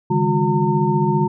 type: tone cluster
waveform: sine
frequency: 141.4 / 156.5 / 204.1 / 361 / 910 Hz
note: C#3 / D#3 / G#3 / F#4 / A#5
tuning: +35 / +10 / -30 / -43 / -42 cents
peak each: -21 dBFS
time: 0.1-1.28 s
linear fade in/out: 10 ms
effects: none